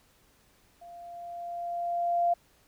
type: tone with level ramp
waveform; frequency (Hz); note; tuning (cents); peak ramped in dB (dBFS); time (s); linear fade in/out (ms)
sine; 693; F5; -14; -45 to -21; 0.81-2.34; 10
effects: pink hiss -64 dBFS RMS until 2.67 s